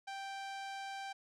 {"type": "tone with low-pass filter", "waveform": "sawtooth", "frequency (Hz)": 784, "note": "G5", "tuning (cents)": 0, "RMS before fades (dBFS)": -44, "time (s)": [0.07, 1.13], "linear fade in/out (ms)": 10, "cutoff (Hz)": 6100, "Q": 0.73, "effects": []}